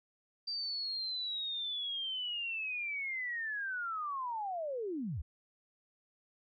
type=linear sweep; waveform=sine; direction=down; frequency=4699 to 55 Hz; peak=-35 dBFS; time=0.47-5.22 s; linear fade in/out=10 ms; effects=none